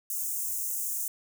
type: high-pass noise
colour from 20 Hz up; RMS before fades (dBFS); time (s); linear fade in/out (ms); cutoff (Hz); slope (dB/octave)
white; -32; 0.1-1.08; 2; 6400; 48
effects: none